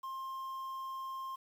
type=tone with quantisation; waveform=triangle; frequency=1060 Hz; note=C6; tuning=22 cents sharp; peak=-37 dBFS; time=0.03-1.36 s; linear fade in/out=10 ms; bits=10; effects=none